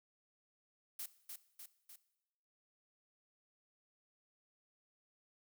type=noise with echo; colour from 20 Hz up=blue; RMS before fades=-44 dBFS; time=0.99-1.06 s; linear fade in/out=5 ms; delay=300 ms; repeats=3; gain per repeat=-4 dB; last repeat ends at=1.96 s; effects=noise-tail reverb RT60 0.9 s tail -17 dB re dry